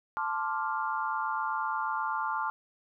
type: chord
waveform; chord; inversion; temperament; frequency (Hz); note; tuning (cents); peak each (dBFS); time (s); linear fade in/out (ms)
sine; D minor seventh; second; equal; 880 / 1046.5 / 1174.7 / 1396.9; A5 / C6 / D6 / F6; 0 / 0 / 0 / 0; -33 / -35 / -35 / -35; 0.17-2.5; 0
effects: none